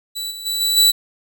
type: tone with level steps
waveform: sawtooth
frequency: 3951 Hz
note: B7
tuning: in tune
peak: -21 / -27 / -17 / -13 / -7 dBFS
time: 0.15-0.92 s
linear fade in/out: 20 ms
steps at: 0.3 / 0.45 / 0.6 / 0.76 s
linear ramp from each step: 20 ms
effects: none